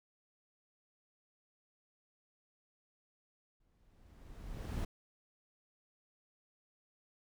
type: noise with exponential growth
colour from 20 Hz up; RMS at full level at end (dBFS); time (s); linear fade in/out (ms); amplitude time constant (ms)
brown; -35; 3.6-4.85; 5; 270
effects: none